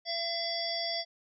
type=harmonic tone; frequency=676 Hz; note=E5; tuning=43 cents sharp; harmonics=1 / 3 / 5 / 7 / 8; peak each=-36 / -41 / -39 / -35 / -38 dBFS; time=0.05-1.05 s; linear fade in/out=50 ms; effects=none